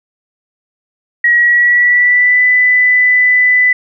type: tone with pitch glide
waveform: sine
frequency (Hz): 1907 to 1994.9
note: A#6 to B6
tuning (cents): +39 to +17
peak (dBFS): -6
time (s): 1.24-3.73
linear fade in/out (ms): 5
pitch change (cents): +78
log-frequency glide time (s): 1.34-2.44
effects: none